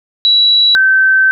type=tone pair in turn; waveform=sine; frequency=3917 / 1544.2 Hz; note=B7 / G6; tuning=-15 / -26 cents; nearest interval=octave + major third; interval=1611 cents; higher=first; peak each=-6 dBFS; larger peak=neither; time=0.25-0.75 / 0.75-1.31 s; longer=second; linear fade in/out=0 ms; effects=none